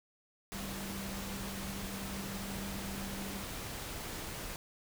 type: tone in noise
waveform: sine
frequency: 196 Hz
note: G3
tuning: in tune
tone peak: -42 dBFS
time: 0.53-3.43 s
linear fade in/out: 0 ms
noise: pink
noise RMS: -42 dBFS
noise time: 0.52-4.56 s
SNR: -3 dB
effects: none